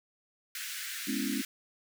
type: high-pass noise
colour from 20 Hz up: pink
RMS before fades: -39 dBFS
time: 0.55-1.45 s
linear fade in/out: 2 ms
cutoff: 1500 Hz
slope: 48 dB/octave
type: chord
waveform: sine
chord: C# minor seventh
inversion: second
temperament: equal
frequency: 207.7 / 246.9 / 277.2 / 329.6 Hz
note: G#3 / B3 / C#4 / E4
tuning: 0 / 0 / 0 / 0 cents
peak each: -36 / -36 / -34 / -40 dBFS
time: 1.07-1.42 s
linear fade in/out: 10 ms
effects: none